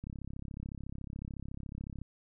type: click train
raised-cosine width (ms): 5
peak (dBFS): -29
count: 68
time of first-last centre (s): 0.04-2.016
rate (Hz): 33.9
effects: none